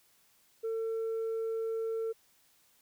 sine tone, 450 Hz, A4, 39 cents sharp, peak -29 dBFS, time 0.63-2.13 s, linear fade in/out 20 ms, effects tanh soft clip ceiling -30 dBFS + white hiss -67 dBFS RMS until 2.81 s

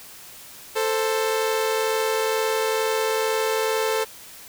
sawtooth tone pair together, 441.7 / 523.9 Hz, A4 / C5, +7 / +2 cents, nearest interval minor third, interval 295 cents, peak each -18 / -23 dBFS, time 0.75-4.05 s, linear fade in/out 20 ms, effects white hiss -43 dBFS RMS until 4.48 s

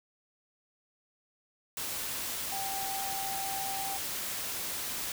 sine tone in noise, 781 Hz, G5, 7 cents flat, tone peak -36 dBFS, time 2.52-3.97 s, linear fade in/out 2 ms, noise white, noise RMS -36 dBFS, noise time 1.77-5.12 s, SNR -3 dB, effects none

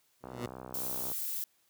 15% pulse tone with exponential growth, 120.9 Hz, B2, 36 cents flat, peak -26 dBFS, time 0.2-0.46 s, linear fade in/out 5 ms, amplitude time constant 55 ms
click train, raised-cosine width 1 ms, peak -29 dBFS, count 57, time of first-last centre 0.24-1.116 s, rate 63.9 Hz
violet noise, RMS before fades -36 dBFS, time 0.74-1.44 s, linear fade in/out 2 ms
effects white hiss -71 dBFS RMS until 1.69 s + high-pass 80 Hz 12 dB/octave

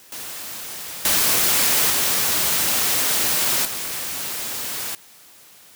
white noise with level steps, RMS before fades -33 / -18 / -20 / -28 dBFS, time 0.12-4.95 s, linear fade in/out 2 ms, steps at 1.05 / 1.9 / 3.65 s, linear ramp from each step 2 ms, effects white hiss -48 dBFS RMS until 5.75 s + high-pass 80 Hz 12 dB/octave

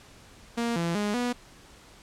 sawtooth tone with pitch steps, 234.4 / 169.2 / 207.2 / 244.2 Hz, A#3 / E3 / G#3 / B3, +10 / +45 / -4 / -19 cents, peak -22 dBFS, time 0.57-1.33 s, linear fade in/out 10 ms, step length 190 ms, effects pink hiss -52 dBFS RMS until 2.02 s + low-pass 9000 Hz 12 dB/octave

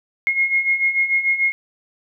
sine beating tone pair, 2149 / 2155.8 Hz, C7 / C#7, +46 / -49 cents, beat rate 6.8 Hz, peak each -22 / -17 dBFS, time 0.27-1.52 s, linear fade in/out 0 ms, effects none

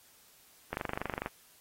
click train, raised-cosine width 0.5 ms, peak -19 dBFS, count 14, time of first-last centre 0.73-1.261 s, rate 24.5 Hz, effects white hiss -61 dBFS RMS until 1.6 s + AAC 48 kbps

